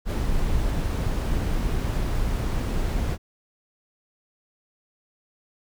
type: noise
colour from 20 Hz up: brown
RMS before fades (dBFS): -24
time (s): 0.05-3.18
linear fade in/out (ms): 50
effects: none